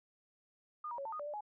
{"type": "tone with pitch steps", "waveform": "sine", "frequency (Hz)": [1217, 952, 554, 892, 1235, 583, 593, 839], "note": ["D#6", "A#5", "C#5", "A5", "D#6", "D5", "D5", "G#5"], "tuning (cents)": [-39, 36, -1, 23, -13, -13, 17, 17], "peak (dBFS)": -39, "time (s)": [0.84, 1.408], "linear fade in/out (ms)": 5, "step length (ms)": 71, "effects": []}